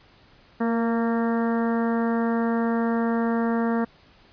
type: harmonic tone with a mistuned harmonic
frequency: 230 Hz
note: A#3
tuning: 23 cents flat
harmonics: 1 / 2 / 3 / 4 / 5 / 6 / 7 / 8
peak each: -22 / -28 / -32 / -34 / -36 / -38 / -39 / -40 dBFS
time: 0.6-3.85 s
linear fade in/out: 10 ms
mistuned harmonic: 2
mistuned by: +18 cents
effects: pink hiss -55 dBFS RMS until 4.32 s + resampled to 11025 Hz